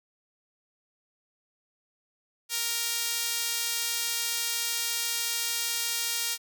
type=tone with high-pass filter; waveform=sawtooth; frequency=466.2 Hz; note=A#4; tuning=in tune; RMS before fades=-30 dBFS; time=2.49-6.38 s; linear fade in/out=50 ms; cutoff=3700 Hz; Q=0.63; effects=none